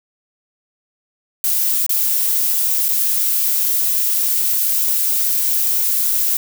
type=noise with dropouts; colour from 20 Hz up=violet; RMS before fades=-17 dBFS; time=1.44-6.37 s; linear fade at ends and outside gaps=1 ms; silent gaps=1.864-1.893 / 2.884-2.888 s; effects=none